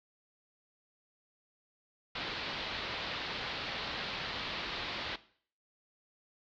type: low-pass noise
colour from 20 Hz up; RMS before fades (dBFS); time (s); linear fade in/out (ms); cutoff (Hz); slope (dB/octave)
white; -39; 2.15-5.16; 5; 4400; 48
effects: noise-tail reverb RT60 0.5 s tail -17 dB re dry